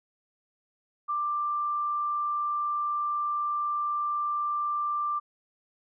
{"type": "tone", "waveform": "sine", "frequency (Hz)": 1182, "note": "D6", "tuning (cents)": 11, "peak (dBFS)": -26, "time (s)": [1.08, 5.2], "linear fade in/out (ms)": 20, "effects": []}